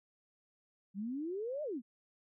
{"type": "exponential two-way sweep", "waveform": "sine", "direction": "up then down", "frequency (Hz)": [186.9, 626, 212.8], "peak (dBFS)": -36, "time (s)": [0.94, 1.82], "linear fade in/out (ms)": 50, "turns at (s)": 1.63, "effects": []}